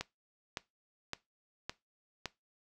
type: click train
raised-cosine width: 0.2 ms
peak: -19 dBFS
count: 5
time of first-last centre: 0.01-2.257 s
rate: 1.78 Hz
effects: noise-tail reverb RT60 0.2 s tail -19 dB re dry